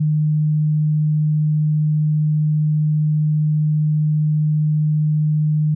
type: tone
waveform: sine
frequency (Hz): 152.5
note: D#3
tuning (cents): -34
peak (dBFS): -14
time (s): 0-5.75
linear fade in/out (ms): 10
effects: none